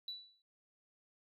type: tone with exponential decay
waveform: sine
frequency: 3951 Hz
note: B7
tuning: in tune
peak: -37 dBFS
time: 0.08-0.42 s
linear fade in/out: 2 ms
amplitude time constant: 72 ms
effects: tanh soft clip ceiling -35 dBFS